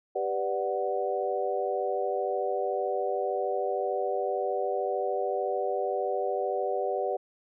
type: chord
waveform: sine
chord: G major seventh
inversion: none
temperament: equal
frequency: 392 / 493.9 / 587.3 / 740 Hz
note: G4 / B4 / D5 / F#5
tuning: 0 / 0 / 0 / 0 cents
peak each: -32 dBFS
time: 0.15-7.17 s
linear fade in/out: 10 ms
effects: none